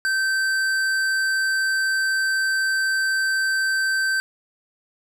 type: tone with hard clipping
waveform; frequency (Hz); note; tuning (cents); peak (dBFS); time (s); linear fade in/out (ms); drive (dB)
triangle; 1552; G6; -18; -21; 0.05-4.2; 0; 16
effects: none